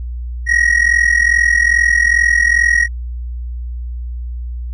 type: ring-modulated tone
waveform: triangle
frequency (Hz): 1893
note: A#6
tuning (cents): +26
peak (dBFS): -5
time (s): 0.46-2.88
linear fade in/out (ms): 50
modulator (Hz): 21.2
effects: added 60 Hz sine -21 dBFS peak until 4.73 s + resampled to 22050 Hz